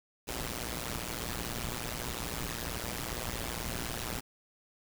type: noise with amplitude modulation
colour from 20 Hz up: pink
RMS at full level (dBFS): -33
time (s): 0.27-4.21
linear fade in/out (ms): 20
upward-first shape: sine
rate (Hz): 118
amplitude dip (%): 100
effects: none